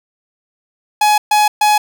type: tone bursts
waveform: 45% pulse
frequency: 842 Hz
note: G#5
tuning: 24 cents sharp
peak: -9 dBFS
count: 3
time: 1.01-1.78 s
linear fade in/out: 5 ms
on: 170 ms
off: 130 ms
effects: none